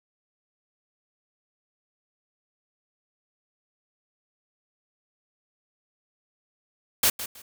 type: noise with echo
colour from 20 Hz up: white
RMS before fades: -20 dBFS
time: 7.03-7.1 s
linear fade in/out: 5 ms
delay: 160 ms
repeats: 2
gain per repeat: -13 dB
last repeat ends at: 7.42 s
effects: none